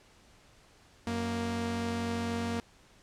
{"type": "tone pair together", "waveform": "sawtooth", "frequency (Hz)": [92.5, 233.4], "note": ["F#2", "A#3"], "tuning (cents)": [0, 2], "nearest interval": "octave + major third", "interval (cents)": 1602, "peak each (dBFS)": [-33, -28], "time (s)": [1.07, 2.6], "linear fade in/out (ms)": 0, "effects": ["pink hiss -60 dBFS RMS until 3.02 s", "low-pass 8000 Hz 12 dB/octave"]}